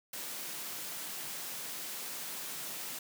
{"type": "high-pass noise", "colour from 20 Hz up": "white", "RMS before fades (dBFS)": -41, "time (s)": [0.13, 2.99], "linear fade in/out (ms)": 5, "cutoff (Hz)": 130, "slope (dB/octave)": 48, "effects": []}